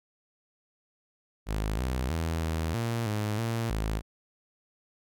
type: tone with pitch steps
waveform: sawtooth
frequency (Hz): 52.7 / 63.6 / 81.8 / 80.5 / 116.2 / 105.8 / 114.8 / 53.7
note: G#1 / C2 / E2 / E2 / A#2 / G#2 / A#2 / A1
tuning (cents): +26 / -48 / -13 / -41 / -5 / +33 / -26 / -41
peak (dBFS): -24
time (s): 1.46-4.02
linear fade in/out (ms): 50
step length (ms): 320
effects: none